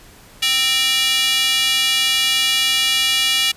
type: tone with high-pass filter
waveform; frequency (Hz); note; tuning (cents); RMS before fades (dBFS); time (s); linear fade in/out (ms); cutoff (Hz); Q
square; 261.6; C4; 0; -17; 0.42-3.52; 10; 2900; 2.8
effects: pink hiss -45 dBFS RMS until 3.56 s + resampled to 32000 Hz